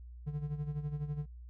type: tone with tremolo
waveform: triangle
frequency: 147.8 Hz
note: D3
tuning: 11 cents sharp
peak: -30 dBFS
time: 0.26-1.26 s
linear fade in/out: 20 ms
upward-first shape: sine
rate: 12 Hz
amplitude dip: 70%
effects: added 60 Hz sine -46 dBFS peak until 1.49 s